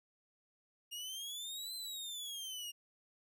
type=exponential two-way sweep; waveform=sawtooth; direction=up then down; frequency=2826 to 4104 to 2826 Hz; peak=-39 dBFS; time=0.91-2.72 s; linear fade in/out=20 ms; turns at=1.75 s; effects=none